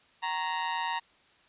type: tone with amplitude modulation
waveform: sawtooth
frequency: 932.3 Hz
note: A#5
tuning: in tune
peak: -22 dBFS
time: 0.22-1 s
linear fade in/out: 20 ms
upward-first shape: sine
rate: 168 Hz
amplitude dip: 75%
effects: white hiss -62 dBFS RMS until 1.48 s + resampled to 8000 Hz